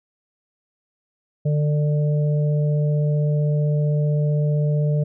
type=harmonic tone; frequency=148.7 Hz; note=D3; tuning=22 cents sharp; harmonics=1 / 3 / 4; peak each=-17 / -30 / -30 dBFS; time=1.45-5.04 s; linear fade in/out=10 ms; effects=none